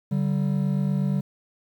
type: tone pair together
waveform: triangle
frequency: 144.1 / 192.46 Hz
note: D3 / G3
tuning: -33 / -32 cents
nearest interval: perfect fourth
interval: 501 cents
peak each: -22 dBFS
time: 0.11-1.21 s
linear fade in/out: 10 ms
effects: 9-bit